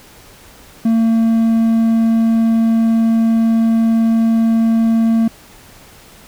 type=tone; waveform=triangle; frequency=226.5 Hz; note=A#3; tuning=50 cents flat; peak=-8 dBFS; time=0.85-5.28 s; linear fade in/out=5 ms; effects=pink hiss -42 dBFS RMS until 6.27 s